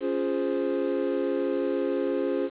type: chord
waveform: triangle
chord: Db major seventh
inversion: none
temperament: equal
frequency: 277.2 / 349.2 / 415.3 / 523.3 Hz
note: Db4 / F4 / Ab4 / C5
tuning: 0 / 0 / 0 / 0 cents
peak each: -28 dBFS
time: 0-2.5 s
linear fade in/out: 50 ms
effects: resampled to 8000 Hz + 8-bit